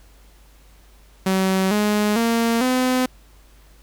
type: tone with pitch steps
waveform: sawtooth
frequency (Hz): 189.7 / 209.3 / 230.9 / 254.7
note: F#3 / G#3 / A#3 / C4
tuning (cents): +43 / +14 / -16 / -46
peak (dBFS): -13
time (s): 1.26-3.06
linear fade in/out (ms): 5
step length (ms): 450
effects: added 50 Hz sine -48 dBFS peak until 3.82 s + pink hiss -55 dBFS RMS until 3.82 s